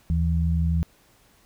sine tone pair together, 78 / 165.28 Hz, D#2 / E3, +5 / +5 cents, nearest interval octave + minor second, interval 1300 cents, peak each -21 / -24 dBFS, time 0.1-0.83 s, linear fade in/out 0 ms, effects pink hiss -59 dBFS RMS until 1.45 s

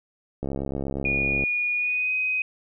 click train, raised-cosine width 2 ms, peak -16 dBFS, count 70, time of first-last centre 0.43-1.437 s, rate 68.5 Hz
sine tone with pitch glide, 2446 to 2513 Hz, D#7 to D#7, -30 to +17 cents, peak -22 dBFS, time 1.05-2.42 s, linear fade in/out 2 ms, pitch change +47 cents, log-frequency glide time 1.76-2.13 s
effects none

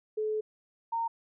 sine tone pair in turn, 430.4 / 919.4 Hz, A4 / A#5, -38 / -24 cents, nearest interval octave + minor second, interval 1314 cents, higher second, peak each -28 dBFS, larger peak neither, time 0.17-0.41 / 0.92-1.08 s, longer first, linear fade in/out 10 ms, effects none

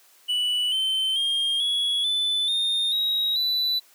triangle tone with pitch steps, 2960 / 3087 / 3220 / 3359 / 3504 / 3655 / 3812 / 3976 Hz, F#7 / G7 / G7 / G#7 / A7 / A#7 / A#7 / B7, 0 / -27 / +46 / +19 / -8 / -35 / +38 / +11 cents, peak -20 dBFS, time 0.28-3.8 s, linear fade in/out 20 ms, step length 440 ms, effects white hiss -56 dBFS RMS until 3.94 s + high-pass 400 Hz 12 dB/octave

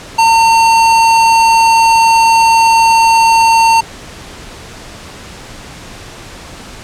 square tone, 908 Hz, A#5, 46 cents flat, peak -6 dBFS, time 0.18-3.81 s, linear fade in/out 10 ms, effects pink hiss -31 dBFS RMS until 6.83 s + low-pass 8000 Hz 12 dB/octave

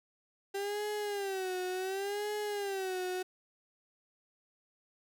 35% pulse tone with vibrato, 392 Hz, G4, in tune, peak -32 dBFS, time 0.54-3.23 s, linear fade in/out 10 ms, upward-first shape sine, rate 0.69 Hz, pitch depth 120 cents each way, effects none

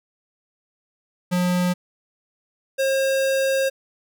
square tone pair in turn, 179.2 / 537 Hz, F3 / C5, +45 / +45 cents, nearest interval octave + perfect fifth, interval 1900 cents, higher second, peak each -19 dBFS, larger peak neither, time 1.31-1.74 / 2.78-3.7 s, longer second, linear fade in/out 20 ms, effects none

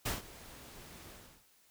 pink noise with ADSR envelope, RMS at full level -33 dBFS, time 0.05-1.45 s, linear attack 12 ms, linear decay 150 ms, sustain -19 dB, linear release 340 ms, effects white hiss -67 dBFS RMS until 1.7 s

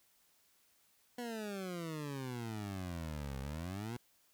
20% pulse exponential two-way sweep, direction down then up, 246.9 to 65.41 to 124 Hz, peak -35 dBFS, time 1.18-3.97 s, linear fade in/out 5 ms, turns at 3.39 s, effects white hiss -71 dBFS RMS until 4.33 s

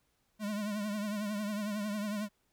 square tone with vibrato, 208.2 Hz, G#3, 5 cents sharp, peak -34 dBFS, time 0.39-2.29 s, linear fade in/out 50 ms, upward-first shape triangle, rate 11 Hz, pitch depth 78 cents each way, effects pink hiss -75 dBFS RMS until 2.52 s

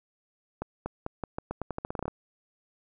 accelerating click train, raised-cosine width 1 ms, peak -18 dBFS, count 16, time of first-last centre 0.62-2.08 s, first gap 240 ms, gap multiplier 0.85, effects none

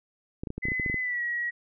clicks, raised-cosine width 3 ms, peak -20 dBFS, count 11, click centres 0.435 / 0.472 / 0.504 / 0.58 / 0.654 / 0.685 / 0.719 / 0.798 / 0.862 / 0.899 / 0.943 s
sine tone with pitch glide, 2023 to 1911.7 Hz, B6 to A#6, +41 to +43 cents, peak -27 dBFS, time 0.62-1.51 s, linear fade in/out 20 ms, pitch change -98 cents, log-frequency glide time 1-1.22 s
effects none

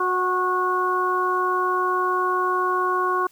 harmonic tone with a mistuned harmonic, 365.4 Hz, F#4, 22 cents flat, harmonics 1 / 2 / 3 / 4, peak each -25 / -31 / -21 / -29 dBFS, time 0-3.27 s, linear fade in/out 5 ms, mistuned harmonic 2, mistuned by +20 cents, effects white hiss -56 dBFS RMS until 3.31 s

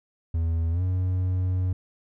triangle tone with pitch glide, 82.41 to 91.97 Hz, E2 to F#2, 0 to -10 cents, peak -20 dBFS, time 0.34-1.73 s, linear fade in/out 5 ms, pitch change +190 cents, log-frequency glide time 0.71-0.82 s, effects none

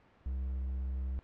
triangle tone with hard clipping, 65.5 Hz, C2, 2 cents sharp, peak -34 dBFS, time 0.26-1.19 s, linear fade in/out 0 ms, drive 6 dB, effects pink hiss -63 dBFS RMS until 1.23 s + low-pass 2000 Hz 12 dB/octave

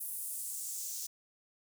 white noise with high-pass filter sweep, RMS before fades -40 dBFS, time 0-1.07 s, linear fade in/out 10 ms, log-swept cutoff 11000 to 5900 Hz, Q 2.2, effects none

